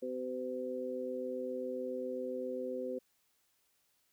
harmonic tone, 127.4 Hz, C3, 46 cents flat, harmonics 2 / 3 / 4, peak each -42 / -42 / -38 dBFS, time 0.02-2.99 s, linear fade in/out 10 ms, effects white hiss -75 dBFS RMS until 4.12 s

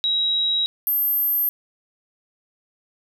sine tone pair in turn, 3845 / 12933 Hz, B7 / G#9, -47 / -47 cents, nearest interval octave + major sixth, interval 2100 cents, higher second, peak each -18 dBFS, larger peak neither, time 0.04-0.66 / 0.87-1.49 s, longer neither, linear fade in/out 0 ms, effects none

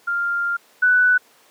sine tone pair in turn, 1396.9 / 1489.7 Hz, F6 / F#6, 0 / +11 cents, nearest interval minor second, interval 111 cents, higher second, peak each -19 / -12 dBFS, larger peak second, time 0.07-0.57 / 0.82-1.18 s, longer first, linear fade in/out 10 ms, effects pink hiss -53 dBFS RMS until 1.5 s + high-pass 400 Hz 12 dB/octave

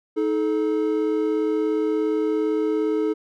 triangle tone pair together, 314.4 / 431.7 Hz, D#4 / A4, +18 / -33 cents, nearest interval perfect fourth, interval 549 cents, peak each -21 / -20 dBFS, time 0.16-3.14 s, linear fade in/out 20 ms, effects none

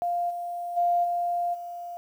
sine tone with level steps, 698.5 Hz, F5, in tune, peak -24 / -30 / -20 / -24 / -34 dBFS, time 0.02-1.97 s, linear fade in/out 0 ms, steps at 0.29 / 0.76 / 1.03 / 1.53 s, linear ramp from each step 20 ms, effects 9-bit

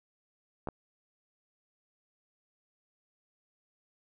clicks, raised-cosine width 1 ms, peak -22 dBFS, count 2, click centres 0.673 / 0.687 s, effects none

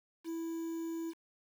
triangle tone with quantisation, 329.6 Hz, E4, in tune, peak -34 dBFS, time 0.24-1.14 s, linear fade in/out 50 ms, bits 9, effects none

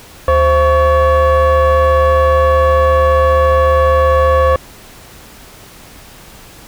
sine tone with frequency modulation, 523.3 Hz, C5, in tune, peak -5 dBFS, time 0.28-4.56 s, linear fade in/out 2 ms, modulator 598 Hz, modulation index 1.1, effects tanh soft clip ceiling -6 dBFS + pink hiss -38 dBFS RMS until 6.67 s

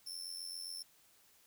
sawtooth tone with amplitude modulation, 5350 Hz, E8, 25 cents sharp, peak -37 dBFS, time 0.06-0.83 s, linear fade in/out 10 ms, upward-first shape sine, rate 87.4 Hz, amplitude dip 70%, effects white hiss -67 dBFS RMS until 1.46 s

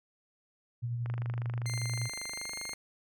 sine tone with tremolo, 119.1 Hz, A#2, 38 cents sharp, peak -30 dBFS, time 0.82-2.09 s, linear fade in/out 20 ms, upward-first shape sine, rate 11 Hz, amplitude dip 30%
click train, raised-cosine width 0.5 ms, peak -28 dBFS, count 43, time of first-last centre 1.06-2.733 s, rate 25.1 Hz
15% pulse tone with pitch glide, 2093 to 2119 Hz, C7 to C7, 0 to +21 cents, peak -31 dBFS, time 1.66-2.74 s, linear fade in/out 2 ms, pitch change +21 cents, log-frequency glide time 2.3-2.53 s
effects none

